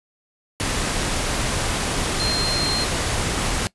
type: tone in noise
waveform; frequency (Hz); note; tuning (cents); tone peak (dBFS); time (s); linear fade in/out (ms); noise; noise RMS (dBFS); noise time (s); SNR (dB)
sine; 4186; C8; 0; -22; 2.2-2.84; 0; pink; -23; 0.6-3.67; -2
effects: noise-tail reverb RT60 0.1 s tail -20 dB re dry + resampled to 24000 Hz